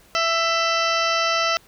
harmonic tone with a mistuned harmonic, 664 Hz, E5, 12 cents sharp, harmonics 1 / 2 / 3 / 4 / 5 / 6 / 7 / 8 / 9, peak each -25 / -22 / -28 / -27 / -30 / -32 / -31 / -30 / -34 dBFS, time 0.15-1.57 s, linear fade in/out 0 ms, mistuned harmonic 5, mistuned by -120 cents, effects pink hiss -53 dBFS RMS until 1.67 s

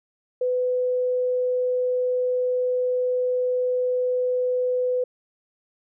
sine tone, 501 Hz, B4, 25 cents sharp, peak -20 dBFS, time 0.41-5.04 s, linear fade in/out 5 ms, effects none

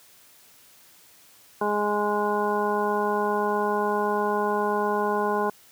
harmonic tone, 207.7 Hz, G#3, in tune, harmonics 1 / 2 / 3 / 4 / 5 / 7, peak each -31 / -26 / -32 / -28 / -28 / -34 dBFS, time 1.61-5.5 s, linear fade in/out 5 ms, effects white hiss -54 dBFS RMS until 5.71 s + high-pass 80 Hz 12 dB/octave

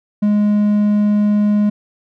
triangle tone, 208 Hz, G#3, 3 cents sharp, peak -9 dBFS, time 0.22-1.7 s, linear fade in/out 10 ms, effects none

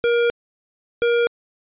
square tone pair in turn, 472.7 / 472.7 Hz, A#4 / A#4, +24 / +24 cents, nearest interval unison, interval 0 cents, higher neither, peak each -16 dBFS, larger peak neither, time 0.04-0.3 / 1.02-1.27 s, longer first, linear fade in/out 0 ms, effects resampled to 8000 Hz

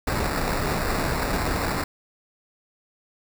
pink noise with sample-and-hold, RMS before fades -25 dBFS, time 0.07-1.84 s, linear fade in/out 5 ms, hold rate 3150 Hz, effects none

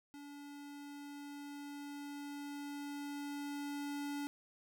square tone with level ramp, 287 Hz, D4, 40 cents flat, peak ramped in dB -50 to -39 dBFS, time 0.14-4.27 s, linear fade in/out 0 ms, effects none

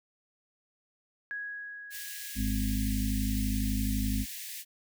sine tone with exponential decay, 1661.2 Hz, G#6, in tune, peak -33 dBFS, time 1.31-3.75 s, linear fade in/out 0 ms, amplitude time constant 530 ms
white high-pass noise, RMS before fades -41 dBFS, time 1.9-4.65 s, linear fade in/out 50 ms, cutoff 1700 Hz, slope 96 dB/octave
harmonic tone, 51.91 Hz, G#1, in tune, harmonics 1 / 2 / 4 / 5, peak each -30 / -36 / -33 / -34 dBFS, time 2.35-4.26 s, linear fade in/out 50 ms
effects none

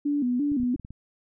sine tone with vibrato, 267.1 Hz, C4, 36 cents sharp, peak -22 dBFS, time 0.05-0.76 s, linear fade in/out 10 ms, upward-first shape square, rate 2.9 Hz, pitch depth 140 cents each way
clicks, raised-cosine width 5 ms, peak -28 dBFS, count 7, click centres 0.518 / 0.601 / 0.633 / 0.76 / 0.797 / 0.849 / 0.906 s
effects none

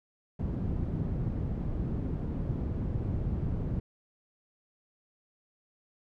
white low-pass noise, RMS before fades -32 dBFS, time 0.39-3.8 s, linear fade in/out 5 ms, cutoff 150 Hz, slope 12 dB/octave, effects none

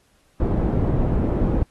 pink low-pass noise, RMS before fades -20 dBFS, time 0.4-1.63 s, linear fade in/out 2 ms, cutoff 440 Hz, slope 12 dB/octave, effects pink hiss -62 dBFS RMS until 1.7 s + AAC 32 kbps

